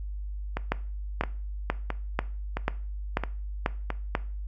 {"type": "two click trains", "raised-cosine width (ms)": 0.5, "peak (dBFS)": [-9, -14], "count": [8, 6], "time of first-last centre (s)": [[0.72, 4.151], [0.57, 3.903]], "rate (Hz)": [2.04, 1.5], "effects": ["noise-tail reverb RT60 0.4 s tail -18 dB re dry", "added 50 Hz sine -32 dBFS peak until 4.47 s"]}